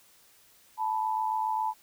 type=tone pair together; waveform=sine; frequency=876 / 983.3 Hz; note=A5 / B5; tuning=-8 / -8 cents; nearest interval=major second; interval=200 cents; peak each=-28 / -31 dBFS; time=0.77-1.74 s; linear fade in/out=50 ms; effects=white hiss -60 dBFS RMS until 1.82 s